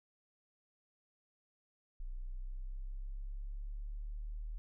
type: exponential sweep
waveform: sine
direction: up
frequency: 30.49 to 38.89 Hz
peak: -39 dBFS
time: 2-4.58 s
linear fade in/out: 0 ms
effects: none